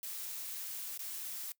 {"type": "noise with dropouts", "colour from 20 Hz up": "blue", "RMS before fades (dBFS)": -42, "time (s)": [0.03, 1.52], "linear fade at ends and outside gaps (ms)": 1, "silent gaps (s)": [0.976, 0.992], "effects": ["noise-tail reverb RT60 0.1 s tail -21 dB re dry"]}